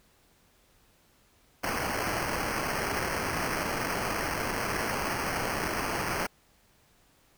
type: noise with sample-and-hold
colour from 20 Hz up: blue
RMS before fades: -31 dBFS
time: 1.63-6.27 s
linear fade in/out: 10 ms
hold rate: 3675 Hz
effects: pink hiss -64 dBFS RMS until 7.37 s